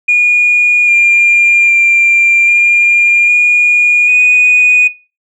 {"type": "tone with pitch steps", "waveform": "sine", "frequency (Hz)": [2440, 2398, 2377, 2404, 2437, 2477], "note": ["D#7", "D7", "D7", "D7", "D#7", "D#7"], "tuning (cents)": [-34, 36, 20, 40, -37, -8], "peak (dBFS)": -4, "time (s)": [0.08, 4.88], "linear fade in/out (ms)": 10, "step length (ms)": 800, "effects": ["noise-tail reverb RT60 0.3 s tail -18 dB re dry", "tanh soft clip ceiling -1 dBFS"]}